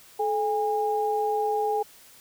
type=tone pair together; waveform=sine; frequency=431.5 / 814.6 Hz; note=A4 / G#5; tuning=-34 / -34 cents; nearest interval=major seventh; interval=1100 cents; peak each=-26 / -25 dBFS; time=0.19-1.83 s; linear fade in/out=10 ms; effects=white hiss -52 dBFS RMS until 2.2 s